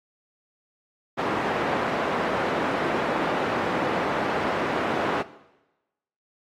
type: band-pass noise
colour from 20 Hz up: pink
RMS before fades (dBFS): -26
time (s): 1.17-5.23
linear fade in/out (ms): 20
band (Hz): 290 to 1500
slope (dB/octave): 12
effects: noise-tail reverb RT60 1.0 s tail -17 dB re dry + AAC 48 kbps